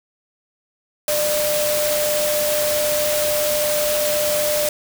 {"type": "tone in noise", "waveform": "sine", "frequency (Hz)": 598, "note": "D5", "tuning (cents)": 31, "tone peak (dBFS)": -19, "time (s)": [1.08, 4.69], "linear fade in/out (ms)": 2, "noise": "white", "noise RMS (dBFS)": -23, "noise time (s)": [1.08, 4.69], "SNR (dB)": 1, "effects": []}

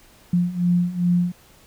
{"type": "beating tone pair", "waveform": "sine", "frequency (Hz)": [174.61, 177.11], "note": ["F3", "F3"], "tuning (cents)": [0, 25], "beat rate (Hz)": 2.5, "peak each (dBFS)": [-22, -19], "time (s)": [0.33, 1.32], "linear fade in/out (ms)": 5, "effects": ["pink hiss -52 dBFS RMS until 1.66 s"]}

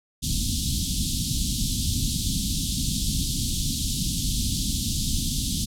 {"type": "band-stop noise", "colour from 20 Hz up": "pink", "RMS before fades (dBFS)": -25, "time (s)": [0.22, 5.66], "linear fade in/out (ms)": 20, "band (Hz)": [270, 3300], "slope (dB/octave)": 48, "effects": ["low-pass 11000 Hz 12 dB/octave"]}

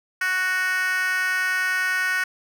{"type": "tone with high-pass filter", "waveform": "10% pulse", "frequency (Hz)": 370, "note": "F#4", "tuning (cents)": 0, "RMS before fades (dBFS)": -23, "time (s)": [0.21, 2.24], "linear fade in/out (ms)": 5, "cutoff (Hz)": 1600, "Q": 5, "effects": []}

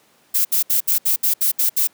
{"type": "noise bursts", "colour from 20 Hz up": "violet", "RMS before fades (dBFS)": -17, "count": 9, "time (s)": [0.34, 1.874], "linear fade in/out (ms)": 10, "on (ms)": 110, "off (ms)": 68, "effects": ["pink hiss -56 dBFS RMS until 1.93 s", "high-pass 200 Hz 12 dB/octave"]}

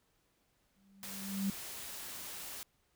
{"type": "tone with exponential growth", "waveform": "sine", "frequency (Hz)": 196, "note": "G3", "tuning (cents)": 0, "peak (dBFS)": -29, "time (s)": [0.76, 1.5], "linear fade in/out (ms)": 2, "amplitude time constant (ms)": 160}
{"type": "noise", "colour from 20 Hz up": "white", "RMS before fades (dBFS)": -45, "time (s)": [1.03, 2.63], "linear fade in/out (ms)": 0}
{"effects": ["pink hiss -75 dBFS RMS until 2.95 s"]}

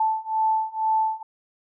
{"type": "beating tone pair", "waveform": "sine", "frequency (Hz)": [877, 879.1], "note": ["A5", "A5"], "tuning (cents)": [-6, -2], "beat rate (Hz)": 2.1, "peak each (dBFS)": [-24, -23], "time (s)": [0, 1.23], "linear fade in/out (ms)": 5, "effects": []}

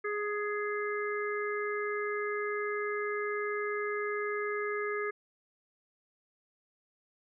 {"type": "harmonic tone with a mistuned harmonic", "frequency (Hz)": 415.3, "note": "G#4", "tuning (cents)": 0, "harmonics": [1, 3, 4, 5], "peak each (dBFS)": [-33, -38, -39, -40], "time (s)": [0.04, 5.11], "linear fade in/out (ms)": 10, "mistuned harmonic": 4, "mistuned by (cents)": 16, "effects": []}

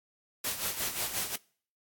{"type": "noise with tremolo", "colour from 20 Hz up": "white", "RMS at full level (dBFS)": -31, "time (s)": [0.44, 1.36], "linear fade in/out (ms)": 5, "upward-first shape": "sine", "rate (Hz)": 5.6, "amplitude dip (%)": 65, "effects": ["noise-tail reverb RT60 0.5 s tail -24 dB re dry", "AAC 64 kbps"]}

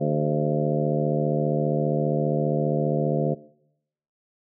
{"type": "harmonic tone with a mistuned harmonic", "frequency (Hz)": 75, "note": "D2", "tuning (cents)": 37, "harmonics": [2, 3, 4, 5, 6, 7, 8, 9], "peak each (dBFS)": [-25, -28, -31, -31, -31, -28, -34, -31], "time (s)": [0, 3.35], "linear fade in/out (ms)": 20, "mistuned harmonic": 6, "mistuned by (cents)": -59, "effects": ["noise-tail reverb RT60 0.8 s tail -21 dB re dry"]}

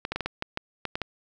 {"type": "clicks", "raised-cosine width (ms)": 0.3, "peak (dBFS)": -13, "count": 10, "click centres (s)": [0.051, 0.12, 0.16, 0.207, 0.26, 0.424, 0.574, 0.853, 0.955, 1.017], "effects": []}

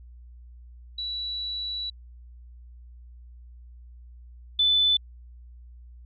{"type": "tone pair in turn", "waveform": "sine", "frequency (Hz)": [3933, 3504], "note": ["B7", "A7"], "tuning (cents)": [-8, -8], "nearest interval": "major second", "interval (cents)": 200, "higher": "first", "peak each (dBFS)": [-29, -18], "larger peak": "second", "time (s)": [[0.98, 1.9], [4.59, 4.97]], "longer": "first", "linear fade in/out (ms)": 5, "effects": ["added 60 Hz sine -44 dBFS peak until 6.05 s"]}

